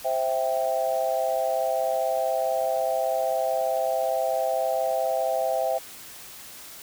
sine chord, C major, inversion none, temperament equal, 523.3 / 659.3 / 784 Hz, C5 / E5 / G5, 0 / 0 / 0 cents, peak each -28 / -25 / -28 dBFS, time 0.04-5.79 s, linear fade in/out 20 ms, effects white hiss -43 dBFS RMS until 6.82 s

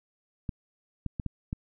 clicks, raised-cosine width 5 ms, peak -19 dBFS, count 5, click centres 0.492 / 1.063 / 1.198 / 1.263 / 1.529 s, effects none

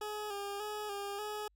20% pulse tone with vibrato, 412.1 Hz, G#4, 13 cents flat, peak -33 dBFS, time 0.01-1.48 s, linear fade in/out 5 ms, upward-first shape square, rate 1.7 Hz, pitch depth 41 cents each way, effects added 50 Hz sine -68 dBFS peak until 1.55 s

